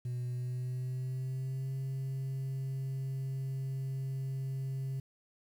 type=tone with pitch glide; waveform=sine; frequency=123.47 to 133.87 Hz; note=B2 to C3; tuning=0 to +40 cents; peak=-31 dBFS; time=0.05-5 s; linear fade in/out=5 ms; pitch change=+140 cents; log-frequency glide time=0.27-1.73 s; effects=tanh soft clip ceiling -33 dBFS + 10-bit